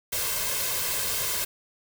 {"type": "noise with comb filter", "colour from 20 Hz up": "white", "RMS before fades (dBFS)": -28, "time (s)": [0.12, 1.45], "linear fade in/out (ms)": 10, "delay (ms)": 1.9, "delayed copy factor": 0.65, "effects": []}